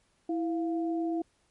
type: tone pair together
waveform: sine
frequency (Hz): 329.6 / 698.5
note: E4 / F5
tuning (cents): 0 / 0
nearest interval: octave + minor second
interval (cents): 1300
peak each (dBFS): -28 / -37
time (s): 0.29-1.22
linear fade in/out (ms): 5
effects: pink hiss -70 dBFS RMS until 1.5 s + MP3 48 kbps